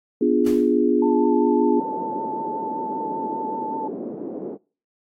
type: chord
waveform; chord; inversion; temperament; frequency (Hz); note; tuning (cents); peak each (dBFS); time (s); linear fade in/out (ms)
sine; B diminished seventh; none; equal; 246.9 / 293.7 / 349.2 / 415.3; B3 / D4 / F4 / Ab4; 0 / 0 / 0 / 0; -21; 0.21-1.8; 5
type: noise with exponential decay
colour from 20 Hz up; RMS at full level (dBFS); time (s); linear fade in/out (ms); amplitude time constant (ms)
pink; -34; 0.46-0.81; 5; 76
type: tone with vibrato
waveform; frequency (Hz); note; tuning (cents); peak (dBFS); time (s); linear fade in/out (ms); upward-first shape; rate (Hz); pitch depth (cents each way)
sine; 883; A5; +6; -26; 1.02-3.88; 5; triangle; 5.2; 27
type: band-pass noise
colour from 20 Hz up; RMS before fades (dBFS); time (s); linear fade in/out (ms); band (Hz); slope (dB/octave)
white; -31; 1.76-4.58; 50; 230 to 440; 24
effects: noise-tail reverb RT60 0.4 s tail -25 dB re dry + AAC 48 kbps